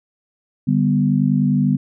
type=chord; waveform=sine; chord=G major; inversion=second; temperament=equal; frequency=146.83 / 196 / 246.9 Hz; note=D3 / G3 / B3; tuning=0 / 0 / 0 cents; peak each=-18 dBFS; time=0.67-1.77 s; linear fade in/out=10 ms; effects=none